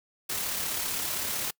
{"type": "noise with amplitude modulation", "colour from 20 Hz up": "white", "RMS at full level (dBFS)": -30, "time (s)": [0.29, 1.51], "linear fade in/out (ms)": 10, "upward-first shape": "sine", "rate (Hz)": 35.6, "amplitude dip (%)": 30, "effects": ["noise-tail reverb RT60 0.1 s tail -25 dB re dry"]}